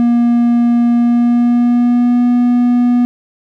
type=tone with pitch glide; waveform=triangle; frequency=237.7 to 243.5 Hz; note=A#3 to B3; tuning=+34 to -24 cents; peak=-6 dBFS; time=0-3.05 s; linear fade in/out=0 ms; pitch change=+42 cents; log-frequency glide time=0.96-2.24 s; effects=none